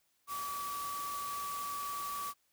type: tone in noise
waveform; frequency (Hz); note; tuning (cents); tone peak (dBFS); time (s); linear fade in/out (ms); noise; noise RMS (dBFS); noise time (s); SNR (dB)
sine; 1146; D6; -43; -37; 0.27-2.34; 50; white; -45; 0.27-2.34; +5
effects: white hiss -75 dBFS RMS until 2.52 s